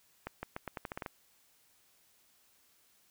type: accelerating click train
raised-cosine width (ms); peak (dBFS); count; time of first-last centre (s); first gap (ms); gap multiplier
0.5; -23; 10; 0.27-1.062; 160; 0.84
effects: white hiss -68 dBFS RMS until 3.1 s